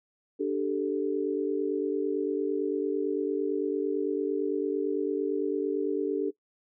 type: chord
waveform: sine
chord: D suspended fourth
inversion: none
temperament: just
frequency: 293.7 / 391.6 / 440.5 Hz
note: D4 / G4 / A4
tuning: 0 / -2 / +2 cents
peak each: -30 / -30 / -30 dBFS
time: 0.39-6.31 s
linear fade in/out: 20 ms
effects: noise-tail reverb RT60 0.1 s tail -18 dB re dry